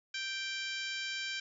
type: harmonic tone with a mistuned harmonic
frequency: 784 Hz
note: G5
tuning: in tune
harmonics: 2 / 3 / 4 / 5 / 6 / 7 / 8 / 9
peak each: -41 / -41 / -42 / -45 / -46 / -47 / -53 / -52 dBFS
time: 0.14-1.4 s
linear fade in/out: 5 ms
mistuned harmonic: 7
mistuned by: -18 cents
effects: none